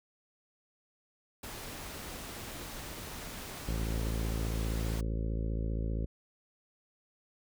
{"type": "noise", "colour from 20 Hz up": "pink", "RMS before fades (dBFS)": -43, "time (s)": [1.43, 5.01], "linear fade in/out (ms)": 5}
{"type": "harmonic tone", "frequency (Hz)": 55.2, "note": "A1", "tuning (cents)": 6, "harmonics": [1, 2, 3, 4, 5, 6, 7, 8, 9, 10], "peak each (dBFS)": [-32, -38, -42, -44, -46, -48, -49, -50, -51, -52], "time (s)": [3.67, 6.06], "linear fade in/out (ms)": 10}
{"effects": []}